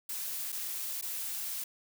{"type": "noise with dropouts", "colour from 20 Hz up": "blue", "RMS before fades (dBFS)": -37, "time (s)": [0.09, 1.64], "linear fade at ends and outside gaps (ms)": 5, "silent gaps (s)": [[0.521, 0.525], [1.013, 1.023]], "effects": []}